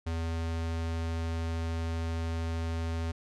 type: tone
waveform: square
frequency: 82.41 Hz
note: E2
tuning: in tune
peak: -31 dBFS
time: 0.06-3.12 s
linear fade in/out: 10 ms
effects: low-pass 7000 Hz 12 dB/octave